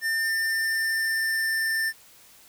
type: tone with pitch glide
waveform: square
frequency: 1800 to 1788.6 Hz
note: A6 to A6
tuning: +39 to +28 cents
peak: -24 dBFS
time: 0.01-1.93 s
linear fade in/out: 50 ms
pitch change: -11 cents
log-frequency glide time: 0.12-1.55 s
effects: white hiss -53 dBFS RMS until 2.48 s